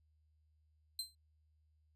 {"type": "tone with exponential decay", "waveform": "sawtooth", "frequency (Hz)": 4111, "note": "C8", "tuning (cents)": -31, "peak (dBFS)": -32, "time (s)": [0.99, 1.15], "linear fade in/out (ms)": 2, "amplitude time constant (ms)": 33, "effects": ["added 77 Hz sine -70 dBFS peak until 1.95 s", "resampled to 32000 Hz"]}